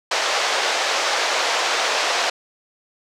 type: band-pass noise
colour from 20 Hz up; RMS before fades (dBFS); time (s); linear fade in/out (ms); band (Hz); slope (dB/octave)
pink; -21; 0.11-2.3; 5; 520 to 6300; 24
effects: none